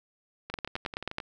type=two click trains; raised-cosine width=0.3 ms; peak=-15 / -22 dBFS; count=7 / 9; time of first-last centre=0.54-1.184 / 0.5-1.202 s; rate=9.32 / 11.4 Hz; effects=none